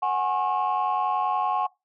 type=chord; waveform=sine; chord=F# suspended second; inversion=none; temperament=equal with one note detuned; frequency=740 / 830.6 / 1084 Hz; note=F#5 / G#5 / C#6; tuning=0 / 0 / -39 cents; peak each=-25 dBFS; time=0.02-1.67 s; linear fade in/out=10 ms; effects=noise-tail reverb RT60 0.2 s tail -21 dB re dry + tanh soft clip ceiling -17 dBFS